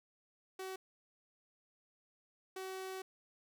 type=tone bursts at uneven times; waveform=sawtooth; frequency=378.2 Hz; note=F#4; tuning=38 cents sharp; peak=-38 dBFS; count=2; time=0.59-0.76 / 2.56-3.02 s; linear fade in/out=5 ms; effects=12-bit